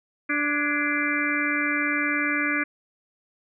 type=harmonic tone with a mistuned harmonic; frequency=293.7 Hz; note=D4; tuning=in tune; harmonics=1 / 2 / 4 / 5 / 6 / 7 / 8; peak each=-28 / -38 / -33 / -30 / -29 / -28 / -29 dBFS; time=0.29-2.64 s; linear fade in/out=10 ms; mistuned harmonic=6; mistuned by=-77 cents; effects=none